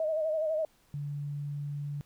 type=tone with vibrato; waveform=sine; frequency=628 Hz; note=D#5; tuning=16 cents sharp; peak=-27 dBFS; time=0-0.65 s; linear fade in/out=2 ms; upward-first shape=sine; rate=12 Hz; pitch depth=57 cents each way
type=tone; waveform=sine; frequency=144.5 Hz; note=D3; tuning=28 cents flat; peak=-33 dBFS; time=0.94-2.01 s; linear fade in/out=0 ms
effects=pink hiss -66 dBFS RMS until 2.05 s